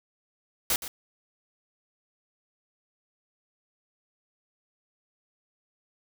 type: noise with echo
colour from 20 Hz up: white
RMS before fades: -25 dBFS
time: 0.7-0.76 s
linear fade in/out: 2 ms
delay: 120 ms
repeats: 1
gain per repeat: -12 dB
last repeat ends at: 0.88 s
effects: none